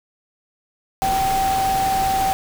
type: tone in noise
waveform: sine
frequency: 772 Hz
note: G5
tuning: 27 cents flat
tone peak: -17 dBFS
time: 1.02-2.33 s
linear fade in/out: 0 ms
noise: pink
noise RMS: -27 dBFS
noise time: 1.02-2.33 s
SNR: +7 dB
effects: none